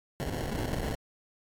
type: noise with sample-and-hold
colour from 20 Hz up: pink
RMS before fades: -33 dBFS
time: 0.2-0.95 s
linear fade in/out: 0 ms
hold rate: 1225 Hz
effects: AAC 64 kbps